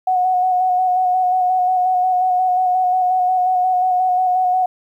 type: tone with vibrato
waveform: sine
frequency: 735 Hz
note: F#5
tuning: 12 cents flat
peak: -13 dBFS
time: 0.07-4.66 s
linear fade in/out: 5 ms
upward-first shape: square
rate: 5.6 Hz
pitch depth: 20 cents each way
effects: 9-bit